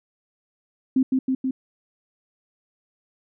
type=tone with echo; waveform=sine; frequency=261.6 Hz; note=C4; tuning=in tune; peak=-15 dBFS; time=0.96-1.03 s; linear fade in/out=5 ms; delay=160 ms; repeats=3; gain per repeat=-2 dB; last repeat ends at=1.51 s; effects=none